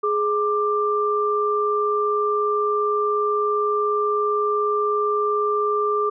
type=tone pair together; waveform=sine; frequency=418.6 / 1184 Hz; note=G#4 / D6; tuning=+14 / +14 cents; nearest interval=octave + tritone; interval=1800 cents; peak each=-21 dBFS; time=0.03-6.1 s; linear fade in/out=10 ms; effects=none